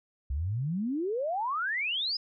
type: exponential sweep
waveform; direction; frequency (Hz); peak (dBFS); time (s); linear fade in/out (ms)
sine; up; 62.8 to 5150; -28; 0.3-2.17; 5
effects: none